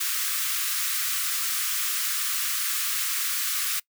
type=high-pass noise; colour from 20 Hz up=white; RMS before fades=-27 dBFS; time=0-3.8 s; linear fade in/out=10 ms; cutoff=1100 Hz; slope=96 dB/octave; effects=noise-tail reverb RT60 0.1 s tail -23 dB re dry